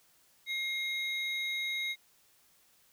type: tone pair together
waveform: triangle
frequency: 2131 / 3797 Hz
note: C7 / A#7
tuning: +31 / +31 cents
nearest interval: minor seventh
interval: 1000 cents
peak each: -32 / -35 dBFS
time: 0.46-1.96 s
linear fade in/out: 50 ms
effects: white hiss -66 dBFS RMS until 2.92 s